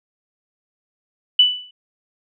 sine tone with exponential decay, 2977 Hz, F#7, 10 cents sharp, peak -6 dBFS, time 1.39-1.71 s, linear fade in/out 5 ms, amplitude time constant 69 ms, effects none

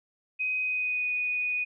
sine tone with pitch glide, 2513 to 2478 Hz, D#7 to D#7, +17 to -8 cents, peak -26 dBFS, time 0.39-1.65 s, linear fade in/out 20 ms, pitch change -25 cents, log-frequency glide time 0.61-1.1 s, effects none

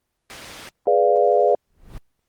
white low-pass noise, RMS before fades -38 dBFS, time 0.3-0.69 s, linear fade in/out 0 ms, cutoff 4500 Hz, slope 12 dB/octave
sine chord, G# diminished seventh, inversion none, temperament equal with one note detuned, 417.7 / 493.9 / 587.3 / 698.5 Hz, G#4 / B4 / D5 / F5, +10 / 0 / 0 / 0 cents, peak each -19 dBFS, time 0.87-1.55 s, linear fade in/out 2 ms
brown noise with exponential growth, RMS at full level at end -30 dBFS, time 1.67-1.98 s, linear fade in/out 0 ms, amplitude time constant 67 ms
effects pink hiss -75 dBFS RMS until 2.28 s + Opus 24 kbps

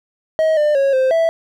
triangle tone with pitch steps, 634 / 598 / 549 / 522 / 658 Hz, D#5 / D5 / C#5 / C5 / E5, +32 / +31 / -17 / -4 / -3 cents, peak -10 dBFS, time 0.39-1.29 s, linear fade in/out 0 ms, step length 180 ms, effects none

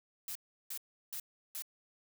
blue noise bursts, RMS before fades -41 dBFS, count 4, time 0.28-1.622 s, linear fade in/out 2 ms, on 73 ms, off 350 ms, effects none

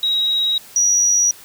sine tone pair in turn, 3821 / 5802 Hz, A#7 / F#8, +42 / -35 cents, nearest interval perfect fifth, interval 723 cents, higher second, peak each -15 / -12 dBFS, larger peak second, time 0.03-0.58 / 0.76-1.31 s, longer neither, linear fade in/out 2 ms, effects white hiss -42 dBFS RMS until 1.44 s

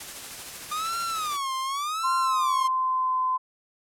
white noise with tremolo, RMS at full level -37 dBFS, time 0-1.37 s, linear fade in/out 5 ms, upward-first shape sine, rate 13 Hz, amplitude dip 30%
45% pulse tone with vibrato, 1200 Hz, D6, 37 cents sharp, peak -27 dBFS, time 0.71-2.68 s, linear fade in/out 10 ms, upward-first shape sine, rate 0.87 Hz, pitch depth 230 cents each way
sine tone with pitch glide, 1046.5 to 1026.1 Hz, C6 to C6, 0 to -34 cents, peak -22 dBFS, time 2.03-3.38 s, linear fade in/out 20 ms, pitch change -34 cents, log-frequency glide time 2.3-3.21 s
effects low-pass 12000 Hz 12 dB/octave

